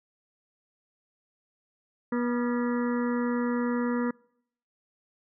harmonic tone with a mistuned harmonic, 242 Hz, B3, 35 cents flat, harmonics 1 / 2 / 4 / 5 / 6 / 7 / 8, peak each -26 / -32 / -38 / -40 / -42 / -43 / -44 dBFS, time 2.12-4.11 s, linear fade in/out 5 ms, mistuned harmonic 6, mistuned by -77 cents, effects noise-tail reverb RT60 0.7 s tail -26 dB re dry

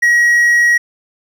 triangle tone, 1904 Hz, A#6, 36 cents sharp, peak -6 dBFS, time 0.02-0.78 s, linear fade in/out 10 ms, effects none

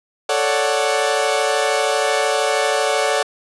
sawtooth chord, D major seventh, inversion second, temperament equal, 440 / 554.4 / 587.3 / 740 Hz, A4 / C#5 / D5 / F#5, 0 / 0 / 0 / 0 cents, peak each -18 dBFS, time 0.29-3.23 s, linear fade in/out 5 ms, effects resampled to 24000 Hz

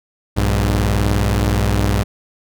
sawtooth tone pair together, 60.3 / 101.41 Hz, B1 / G#2, -41 / -41 cents, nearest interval major sixth, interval 900 cents, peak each -13 dBFS, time 0.36-2.04 s, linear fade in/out 20 ms, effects none

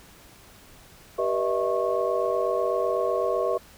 sine tone cluster, 388.1 / 483.6 / 605 / 653 / 1094 Hz, G4 / B4 / D#5 / E5 / C#6, -17 / -36 / -49 / -17 / -23 cents, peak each -29 / -27 / -29 / -28 / -31 dBFS, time 1.18-3.58 s, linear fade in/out 10 ms, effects pink hiss -51 dBFS RMS until 3.77 s

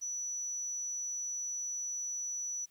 sine tone, 5920 Hz, F#8, in tune, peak -34 dBFS, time 0.01-2.66 s, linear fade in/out 20 ms, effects tanh soft clip ceiling -31 dBFS + white hiss -70 dBFS RMS until 2.7 s

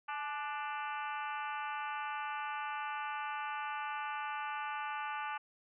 harmonic tone with a mistuned harmonic, 295.4 Hz, D4, 10 cents sharp, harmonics 3 / 4 / 5 / 6 / 7 / 8 / 9 / 10, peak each -40 / -42 / -44 / -50 / -53 / -50 / -49 / -55 dBFS, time 0.08-5.38 s, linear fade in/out 10 ms, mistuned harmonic 3, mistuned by -51 cents, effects none

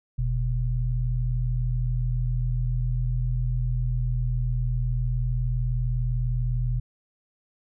sine tone pair together, 43.65 / 123.47 Hz, F1 / B2, 0 / 0 cents, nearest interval octave + tritone, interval 1800 cents, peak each -25 / -25 dBFS, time 0.18-6.8 s, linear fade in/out 10 ms, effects none

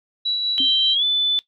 sine tone with tremolo, 3923 Hz, B7, 12 cents flat, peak -19 dBFS, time 0.25-0.95 s, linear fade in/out 10 ms, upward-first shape sine, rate 5.1 Hz, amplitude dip 30%
sine tone with pitch glide, 3136 to 3500 Hz, G7 to A7, 0 to -10 cents, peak -16 dBFS, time 0.58-1.39 s, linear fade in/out 0 ms, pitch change +190 cents, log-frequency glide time 0.92-1.04 s
sine tone with exponential decay, 269.2 Hz, C4, 49 cents sharp, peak -25 dBFS, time 0.6-0.76 s, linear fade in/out 2 ms, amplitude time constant 33 ms
effects noise-tail reverb RT60 0.1 s tail -17 dB re dry

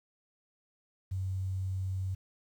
sine tone with quantisation, 94.4 Hz, F#2, 35 cents sharp, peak -31 dBFS, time 1.11-2.15 s, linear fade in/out 10 ms, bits 10, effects none

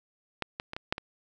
clicks, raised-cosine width 0.3 ms, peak -14 / -17 / -21 / -19 / -10 / -20 dBFS, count 6, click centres 0.423 / 0.599 / 0.734 / 0.765 / 0.925 / 0.981 s, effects none

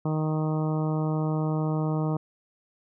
harmonic tone, 155.56 Hz, D#3, in tune, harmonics 1 / 2 / 3 / 4 / 5 / 6 / 7 / 8, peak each -25 / -31 / -35 / -37 / -39 / -41 / -42 / -43 dBFS, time 0.05-2.17 s, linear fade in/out 5 ms, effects none

